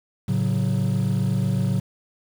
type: chord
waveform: triangle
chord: F# minor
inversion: first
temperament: equal with one note detuned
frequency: 110.77 / 138.59 / 185 Hz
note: A2 / C#3 / F#3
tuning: +12 / 0 / 0 cents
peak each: -21 dBFS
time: 0.28-1.8 s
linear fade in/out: 10 ms
effects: tanh soft clip ceiling -13 dBFS + 7-bit